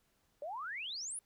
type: exponential sweep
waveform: sine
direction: up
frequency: 554.4 to 10800 Hz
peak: -39 dBFS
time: 0.42-1.19 s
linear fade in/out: 2 ms
effects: pink hiss -75 dBFS RMS until 1.25 s